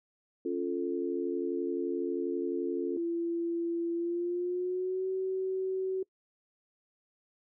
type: chord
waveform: sine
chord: Db augmented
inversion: none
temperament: equal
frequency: 277.2 / 349.2 / 440 Hz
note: Db4 / F4 / A4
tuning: 0 / 0 / 0 cents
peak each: -35 / -32 / -35 dBFS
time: 0.45-2.97 s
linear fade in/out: 5 ms
type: tone with pitch glide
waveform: sine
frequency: 338.5 to 377.8 Hz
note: E4 to F#4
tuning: +46 to +36 cents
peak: -29 dBFS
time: 2.97-6.03 s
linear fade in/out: 5 ms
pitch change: +190 cents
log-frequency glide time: 3.94-5.08 s
effects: noise-tail reverb RT60 0.1 s tail -23 dB re dry